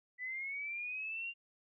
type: linear sweep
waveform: sine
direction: up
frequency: 1975.5 to 2794 Hz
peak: -38 dBFS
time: 0.18-1.34 s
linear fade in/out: 50 ms
effects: none